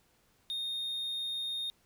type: tone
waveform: triangle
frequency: 3687 Hz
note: A#7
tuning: 20 cents flat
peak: -32 dBFS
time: 0.5-1.7 s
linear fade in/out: 0 ms
effects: pink hiss -69 dBFS RMS until 1.85 s